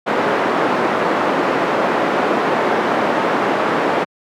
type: band-pass noise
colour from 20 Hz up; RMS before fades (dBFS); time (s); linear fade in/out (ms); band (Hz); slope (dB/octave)
pink; -17; 0.06-4.05; 20; 290 to 1400; 12
effects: high-pass 150 Hz 12 dB/octave